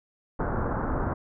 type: low-pass noise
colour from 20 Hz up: pink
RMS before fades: -28 dBFS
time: 0.39-1.14 s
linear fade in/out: 10 ms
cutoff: 1500 Hz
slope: 48 dB/octave
effects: none